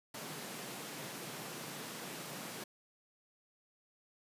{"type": "high-pass noise", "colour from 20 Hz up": "pink", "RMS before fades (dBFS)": -45, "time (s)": [0.14, 2.64], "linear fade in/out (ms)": 5, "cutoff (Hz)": 130, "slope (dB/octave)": 48, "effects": ["resampled to 32000 Hz"]}